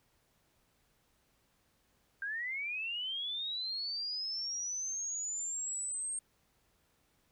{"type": "linear sweep", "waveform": "sine", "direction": "up", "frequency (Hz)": [1568, 8560], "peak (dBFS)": -35, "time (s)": [2.22, 6.19], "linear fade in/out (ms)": 2, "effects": ["pink hiss -73 dBFS RMS until 7.31 s"]}